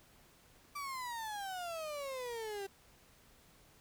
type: exponential sweep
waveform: 35% pulse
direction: down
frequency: 1174.7 to 386.2 Hz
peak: -38 dBFS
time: 0.75-2.67 s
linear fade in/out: 10 ms
effects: pink hiss -64 dBFS RMS until 3.8 s